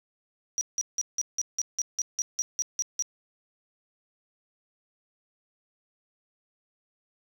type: tone bursts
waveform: triangle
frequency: 5790 Hz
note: F#8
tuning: 38 cents flat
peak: -22 dBFS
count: 13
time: 0.58-3.023 s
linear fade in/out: 0 ms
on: 31 ms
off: 170 ms
effects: tanh soft clip ceiling -21 dBFS + 9-bit